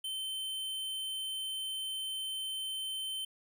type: tone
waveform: square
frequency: 3088 Hz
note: G7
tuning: 27 cents flat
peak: -36 dBFS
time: 0.04-3.25 s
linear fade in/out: 5 ms
effects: none